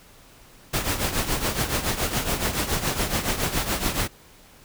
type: noise with tremolo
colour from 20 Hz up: pink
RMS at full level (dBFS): -22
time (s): 0.73-4.08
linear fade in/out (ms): 10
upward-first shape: triangle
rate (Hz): 7.1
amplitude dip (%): 75
effects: pink hiss -51 dBFS RMS until 4.64 s